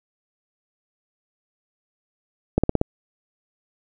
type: slowing click train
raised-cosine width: 2 ms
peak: -4 dBFS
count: 5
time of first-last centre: 2.58-2.814 s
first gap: 56 ms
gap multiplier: 1.03
effects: none